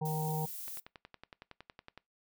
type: harmonic tone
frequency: 155.56 Hz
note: D#3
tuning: in tune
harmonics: 1 / 3 / 5 / 6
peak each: -33 / -40 / -40 / -43 dBFS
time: 0.01-0.46 s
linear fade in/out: 10 ms
type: noise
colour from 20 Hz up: violet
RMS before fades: -43 dBFS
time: 0.05-0.8 s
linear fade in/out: 5 ms
type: click train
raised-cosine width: 0.3 ms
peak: -32 dBFS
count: 15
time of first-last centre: 0.68-1.976 s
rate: 10.8 Hz
effects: noise-tail reverb RT60 0.2 s tail -22 dB re dry